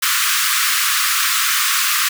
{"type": "high-pass noise", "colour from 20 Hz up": "pink", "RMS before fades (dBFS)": -17, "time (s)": [0.02, 2.09], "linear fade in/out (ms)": 10, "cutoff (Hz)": 1100, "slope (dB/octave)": 96, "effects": []}